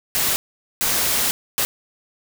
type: noise bursts at uneven times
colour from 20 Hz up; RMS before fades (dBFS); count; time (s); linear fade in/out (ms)
white; -20; 3; 0.15-0.36 / 0.81-1.31 / 1.58-1.65; 0
effects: none